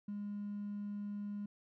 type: tone with hard clipping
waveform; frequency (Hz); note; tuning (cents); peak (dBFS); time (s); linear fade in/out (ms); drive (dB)
triangle; 204.9; G#3; -23; -39; 0.08-1.46; 5; 3
effects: none